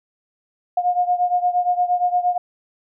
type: beating tone pair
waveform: sine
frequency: 713 / 721.6 Hz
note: F5 / F#5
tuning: +36 / -44 cents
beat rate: 8.6 Hz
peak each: -18 / -21 dBFS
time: 0.77-2.38 s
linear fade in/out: 5 ms
effects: none